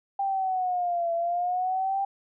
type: linear two-way sweep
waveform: sine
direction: down then up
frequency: 792 to 672 to 792 Hz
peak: -24 dBFS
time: 0.19-2.05 s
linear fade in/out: 5 ms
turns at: 1.13 s
effects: none